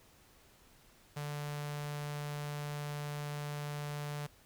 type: tone with notch filter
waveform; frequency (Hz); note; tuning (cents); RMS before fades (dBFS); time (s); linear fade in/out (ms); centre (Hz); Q
sawtooth; 146.83; D3; 0; -40; 1.16-4.27; 10; 310; 1.6
effects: pink hiss -63 dBFS RMS until 4.45 s